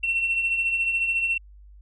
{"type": "beating tone pair", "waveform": "sine", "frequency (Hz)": [2700, 2714], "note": ["E7", "E7"], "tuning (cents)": [41, 50], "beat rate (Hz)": 14, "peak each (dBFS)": [-30, -21], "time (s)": [0.03, 1.38], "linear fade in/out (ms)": 10, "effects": ["tanh soft clip ceiling -16 dBFS", "added 50 Hz sine -45 dBFS peak until 1.81 s"]}